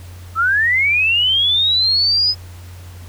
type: linear sweep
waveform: sine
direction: up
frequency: 1273 to 5080 Hz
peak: -12 dBFS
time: 0.35-2.35 s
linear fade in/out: 50 ms
effects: added 89 Hz sine -33 dBFS peak until 3.08 s + pink hiss -44 dBFS RMS until 3.08 s